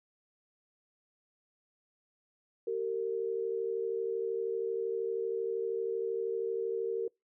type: tone pair together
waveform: sine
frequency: 385 / 457.8 Hz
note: G4 / A#4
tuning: -31 / -31 cents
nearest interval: minor third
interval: 300 cents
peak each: -35 / -32 dBFS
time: 2.67-7.08 s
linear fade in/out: 5 ms
effects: noise-tail reverb RT60 0.2 s tail -25 dB re dry

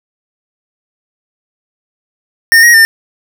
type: tone with pitch steps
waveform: square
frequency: 1825 / 1890 / 1800 Hz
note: A#6 / A#6 / A6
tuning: -37 / +23 / +39 cents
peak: -3 dBFS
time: 2.52-2.85 s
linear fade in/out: 0 ms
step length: 110 ms
effects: none

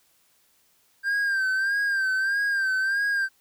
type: tone with vibrato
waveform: triangle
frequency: 1583 Hz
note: G6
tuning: 17 cents sharp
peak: -20 dBFS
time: 1.03-3.29 s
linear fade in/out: 50 ms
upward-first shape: sine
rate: 1.6 Hz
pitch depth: 64 cents each way
effects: white hiss -64 dBFS RMS until 3.4 s

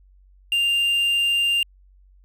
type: tone with quantisation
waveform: triangle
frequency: 2794 Hz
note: F7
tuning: in tune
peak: -16 dBFS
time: 0.52-1.63 s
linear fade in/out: 2 ms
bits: 7
effects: added 47 Hz sine -50 dBFS peak until 2.24 s

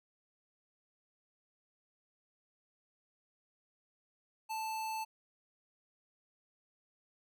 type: tone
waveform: square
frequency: 880 Hz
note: A5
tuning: in tune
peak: -37 dBFS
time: 4.49-5.05 s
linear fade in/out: 20 ms
effects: none

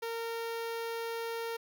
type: tone with notch filter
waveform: sawtooth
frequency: 460 Hz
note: A#4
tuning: 23 cents flat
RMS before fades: -37 dBFS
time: 0.02-1.57 s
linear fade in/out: 10 ms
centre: 7900 Hz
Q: 1.6
effects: 11-bit

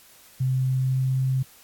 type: tone with pitch glide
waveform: sine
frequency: 130.2 to 131.48 Hz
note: C3 to C3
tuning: -8 to +9 cents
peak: -20 dBFS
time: 0.4-1.43 s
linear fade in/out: 10 ms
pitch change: +17 cents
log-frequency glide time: 0.61-1.23 s
effects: white hiss -52 dBFS RMS until 1.63 s + AAC 64 kbps

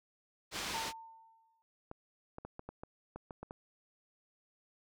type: low-pass noise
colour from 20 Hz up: white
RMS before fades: -40 dBFS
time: 0.51-0.93 s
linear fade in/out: 50 ms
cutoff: 4900 Hz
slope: 12 dB/octave
type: tone with exponential decay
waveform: sine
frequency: 901 Hz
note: A5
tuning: 41 cents sharp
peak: -36 dBFS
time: 0.74-1.62 s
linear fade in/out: 0 ms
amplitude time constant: 190 ms
type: clicks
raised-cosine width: 1 ms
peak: -30 dBFS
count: 10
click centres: 1.914 / 2.384 / 2.45 / 2.594 / 2.69 / 2.835 / 3.16 / 3.308 / 3.43 / 3.509 s
effects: none

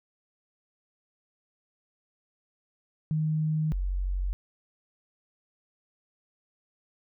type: tone pair in turn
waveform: sine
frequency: 155.56 / 46.25 Hz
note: D#3 / F#1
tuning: 0 / 0 cents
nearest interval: octave + major sixth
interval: 2100 cents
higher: first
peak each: -24 / -26 dBFS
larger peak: first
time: 3.11-3.72 / 3.72-4.33 s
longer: neither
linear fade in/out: 0 ms
effects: none

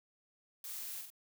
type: noise with echo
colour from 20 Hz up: blue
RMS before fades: -45 dBFS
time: 0.64-1.01 s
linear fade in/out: 2 ms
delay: 46 ms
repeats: 2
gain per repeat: -4 dB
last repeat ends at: 1.102 s
effects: none

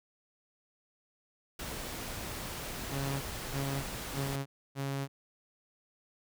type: noise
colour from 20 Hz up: pink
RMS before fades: -40 dBFS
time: 1.59-4.36 s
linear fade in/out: 5 ms
type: tone bursts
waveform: sawtooth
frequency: 137.8 Hz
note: C#3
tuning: 10 cents flat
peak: -29 dBFS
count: 4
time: 2.89-5.08 s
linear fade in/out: 50 ms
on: 330 ms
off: 290 ms
effects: none

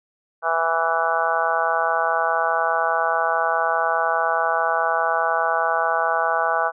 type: harmonic tone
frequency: 164.81 Hz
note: E3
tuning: in tune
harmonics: 3 / 4 / 5 / 6 / 7 / 8 / 9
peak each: -30 / -24 / -24 / -29 / -25 / -28 / -25 dBFS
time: 0.42-6.72 s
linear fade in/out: 50 ms
effects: none

